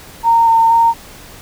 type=tone with vibrato; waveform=sine; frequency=916 Hz; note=A#5; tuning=31 cents flat; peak=-7 dBFS; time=0.23-0.94 s; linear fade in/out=50 ms; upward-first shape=square; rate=2.1 Hz; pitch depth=11 cents each way; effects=pink hiss -37 dBFS RMS until 1.41 s